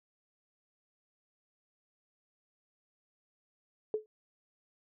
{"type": "tone with exponential decay", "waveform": "sine", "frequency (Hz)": 430.3, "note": "A4", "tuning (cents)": -39, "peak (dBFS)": -25, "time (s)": [3.94, 4.06], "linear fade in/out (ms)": 1, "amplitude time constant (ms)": 25, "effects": []}